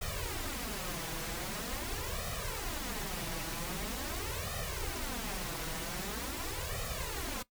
pink noise with flanger, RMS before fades -38 dBFS, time 0.01-7.43 s, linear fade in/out 10 ms, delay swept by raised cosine 1.6 to 6.2 ms, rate 0.44 Hz, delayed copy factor +0.95, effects noise-tail reverb RT60 0.1 s tail -18 dB re dry

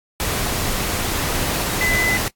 sine tone in noise, 2015 Hz, B6, 34 cents sharp, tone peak -18 dBFS, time 1.81-2.17 s, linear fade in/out 0 ms, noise pink, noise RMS -22 dBFS, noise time 0.2-2.28 s, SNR +1 dB, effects noise-tail reverb RT60 0.1 s tail -19 dB re dry + AAC 64 kbps

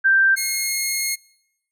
sine / 10% pulse tone pair in turn, 1570 / 2153 Hz, G6 / C7, +2 / +49 cents, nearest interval perfect fourth, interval 547 cents, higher second, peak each -12 dBFS, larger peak neither, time 0.04-0.36 / 0.36-1.16 s, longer second, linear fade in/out 20 ms, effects noise-tail reverb RT60 0.9 s tail -26 dB re dry

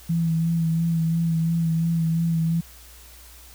sine tone with vibrato, 164.81 Hz, E3, in tune, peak -19 dBFS, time 0.09-2.61 s, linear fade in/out 10 ms, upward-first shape sine, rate 2.9 Hz, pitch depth 27 cents each way, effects added 60 Hz sine -47 dBFS peak until 3.54 s + white hiss -48 dBFS RMS until 3.54 s

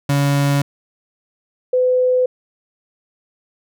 35% pulse / sine tone pair in turn, 141.5 / 505.2 Hz, C#3 / B4, +36 / +39 cents, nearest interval octave + minor seventh, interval 2203 cents, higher second, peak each -12 dBFS, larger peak neither, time 0.09-0.62 / 1.73-2.26 s, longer neither, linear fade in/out 5 ms, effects none

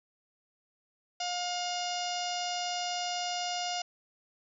harmonic tone, 712 Hz, F5, 33 cents sharp, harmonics 1 / 2 / 3 / 4 / 5 / 6 / 7 / 8 / 9 / 10, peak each -34 / -45 / -45 / -39 / -44 / -46 / -40 / -42 / -50 / -49 dBFS, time 1.2-3.82 s, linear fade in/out 5 ms, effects none

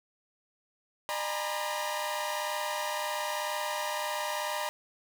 sawtooth tone cluster, 604 / 818 / 912 / 954 / 1015 Hz, D5 / G#5 / A#5 / A#5 / B5, +48 / -26 / -38 / +40 / +47 cents, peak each -32 / -36 / -37 / -32 / -36 dBFS, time 1.09-4.69 s, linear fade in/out 0 ms, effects none

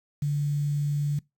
sine tone with quantisation, 145.3 Hz, D3, 18 cents flat, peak -23 dBFS, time 0.22-1.19 s, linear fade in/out 5 ms, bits 8, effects noise-tail reverb RT60 0.2 s tail -23 dB re dry

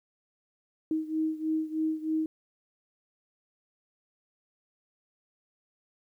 sine beating tone pair, 314.2 / 317.4 Hz, D#4 / D#4, +17 / +35 cents, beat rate 3.2 Hz, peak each -29 / -32 dBFS, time 0.91-2.26 s, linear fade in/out 2 ms, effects 11-bit

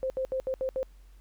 sine tone bursts at uneven times, 523.3 Hz, C5, in tune, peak -27 dBFS, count 6, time 0.03-0.1 / 0.17-0.25 / 0.32-0.4 / 0.47-0.54 / 0.61-0.69 / 0.76-0.83 s, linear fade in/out 0 ms, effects added 46 Hz sine -50 dBFS peak until 1.2 s + pink hiss -67 dBFS RMS until 1.2 s

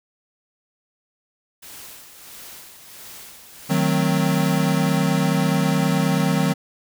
white noise with tremolo, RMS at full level -39 dBFS, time 1.62-4.98 s, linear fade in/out 10 ms, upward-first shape sine, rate 1.5 Hz, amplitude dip 50%
square chord, D# diminished seventh, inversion none, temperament equal, 155.56 / 185 / 220 / 261.6 Hz, D#3 / F#3 / A3 / C4, 0 / 0 / 0 / 0 cents, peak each -22 / -22 / -28 / -25 dBFS, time 3.69-6.54 s, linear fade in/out 20 ms
effects none

